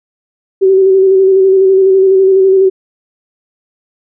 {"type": "tone with vibrato", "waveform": "sine", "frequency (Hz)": 382.6, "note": "G4", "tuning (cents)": -42, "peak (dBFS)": -4, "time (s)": [0.61, 2.7], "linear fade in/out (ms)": 20, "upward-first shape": "square", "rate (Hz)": 12, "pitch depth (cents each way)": 23, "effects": []}